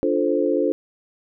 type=chord; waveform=sine; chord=D minor seventh; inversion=none; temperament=equal; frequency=293.7 / 349.2 / 440 / 523.3 Hz; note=D4 / F4 / A4 / C5; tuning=0 / 0 / 0 / 0 cents; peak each=-23 dBFS; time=0.03-0.72 s; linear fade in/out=0 ms; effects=none